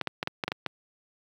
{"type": "clicks", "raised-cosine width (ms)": 0.3, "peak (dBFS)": -12, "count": 8, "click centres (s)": [0.013, 0.073, 0.229, 0.274, 0.438, 0.48, 0.519, 0.663], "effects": ["high-pass 100 Hz 12 dB/octave", "9-bit"]}